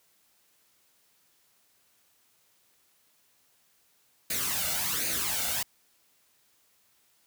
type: noise with flanger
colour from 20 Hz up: white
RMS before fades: -30 dBFS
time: 4.3-5.63 s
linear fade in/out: 5 ms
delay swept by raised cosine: 0.45 to 1.43 ms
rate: 1.3 Hz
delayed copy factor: +0.65
effects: white hiss -67 dBFS RMS until 7.26 s + high-pass 60 Hz 12 dB/octave